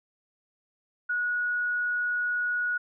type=tone; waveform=sine; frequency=1458 Hz; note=F#6; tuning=26 cents flat; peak=-25 dBFS; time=1.09-2.78 s; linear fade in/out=10 ms; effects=none